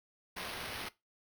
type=noise with sample-and-hold; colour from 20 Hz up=violet; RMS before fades=-42 dBFS; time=0.36-0.89 s; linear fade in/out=10 ms; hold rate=7350 Hz; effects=noise-tail reverb RT60 0.2 s tail -18 dB re dry